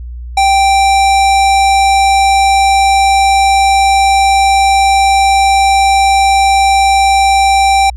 square tone, 784 Hz, G5, in tune, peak -7 dBFS, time 0.37-7.9 s, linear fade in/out 5 ms, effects added 60 Hz sine -22 dBFS peak until 7.96 s + resampled to 22050 Hz

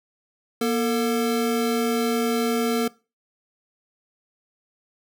square tone pair together, 238.4 / 450 Hz, A#3 / A4, +39 / +39 cents, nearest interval major seventh, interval 1100 cents, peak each -24 dBFS, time 0.61-2.88 s, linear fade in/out 5 ms, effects noise-tail reverb RT60 0.3 s tail -21 dB re dry

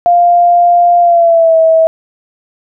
sine tone with pitch glide, 698.5 to 648 Hz, F5 to E5, 0 to -30 cents, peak -4 dBFS, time 0.06-1.87 s, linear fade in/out 0 ms, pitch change -130 cents, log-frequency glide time 1-1.57 s, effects none

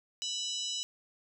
harmonic tone with a mistuned harmonic, 987 Hz, B5, 1 cent flat, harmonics 3 / 4 / 5 / 6 / 7 / 8, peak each -37 / -39 / -41 / -43 / -44 / -45 dBFS, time 0.22-0.83 s, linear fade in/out 0 ms, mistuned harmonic 5, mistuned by +72 cents, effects none

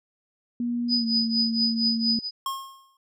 sine tone with pitch glide, 239.4 to 226.9 Hz, A#3 to A#3, +46 to -47 cents, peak -24 dBFS, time 0.6-2.19 s, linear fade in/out 2 ms, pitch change -93 cents, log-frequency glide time 0.95-1.06 s
sine tone with tremolo, 4978 Hz, D#8, in tune, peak -19 dBFS, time 0.88-2.31 s, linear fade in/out 50 ms, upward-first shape triangle, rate 4.3 Hz, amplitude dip 95%
square tone with exponential decay, 1078 Hz, C#6, 49 cents flat, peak -25 dBFS, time 2.46-2.97 s, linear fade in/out 2 ms, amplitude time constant 110 ms
effects none

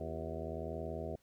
harmonic tone with a mistuned harmonic, 80.8 Hz, E2, 34 cents flat, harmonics 1 / 2 / 3 / 4 / 5 / 6 / 7 / 8 / 9, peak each -44 / -47 / -48 / -48 / -46 / -48 / -49 / -45 / -52 dBFS, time 0-1.16 s, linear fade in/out 5 ms, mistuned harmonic 4, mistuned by +120 cents, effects pink hiss -73 dBFS RMS until 1.22 s

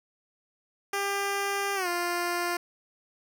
10% pulse tone with pitch glide, 398.9 to 349.3 Hz, G4 to F4, +30 to 0 cents, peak -19 dBFS, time 0.93-2.57 s, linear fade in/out 5 ms, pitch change -230 cents, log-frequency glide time 1.75-1.88 s, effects none

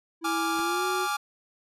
triangle tone with pitch glide, 329.6 to 367.8 Hz, E4 to F#4, 0 to -10 cents, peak -28 dBFS, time 0.21-1.08 s, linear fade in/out 50 ms, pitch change +190 cents, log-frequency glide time 0.58-0.85 s
45% pulse chord, D diminished, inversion second, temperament equal, 830.6 / 1174.7 / 1396.9 Hz, Ab5 / D6 / F6, 0 / 0 / 0 cents, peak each -31 / -30 / -32 dBFS, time 0.24-1.17 s, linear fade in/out 10 ms
pink noise with exponential growth, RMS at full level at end -39 dBFS, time 0.5-0.6 s, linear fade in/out 2 ms, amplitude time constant 21 ms
effects resampled to 32000 Hz

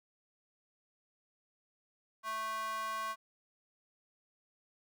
square tone with high-pass filter, 220 Hz, A3, in tune, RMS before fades -38 dBFS, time 2.23-3.16 s, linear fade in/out 50 ms, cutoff 1100 Hz, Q 3.9, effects none

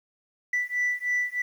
sine beating tone pair, 1972 / 1975.2 Hz, B6 / B6, -3 / 0 cents, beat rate 3.2 Hz, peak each -26 dBFS, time 0.53-1.42 s, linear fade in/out 5 ms, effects tanh soft clip ceiling -20 dBFS + 9-bit

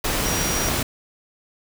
sine tone in noise, 5730 Hz, F8, 44 cents sharp, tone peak -27 dBFS, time 0.25-0.69 s, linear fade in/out 5 ms, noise pink, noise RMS -23 dBFS, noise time 0.04-0.83 s, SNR -7 dB, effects none

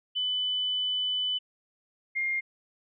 sine tone pair in turn, 3000 / 2121 Hz, F#7 / C7, +23 / +23 cents, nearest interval tritone, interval 600 cents, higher first, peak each -26 dBFS, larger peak neither, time 0.15-1.39 / 2.15-2.41 s, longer first, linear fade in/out 20 ms, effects none

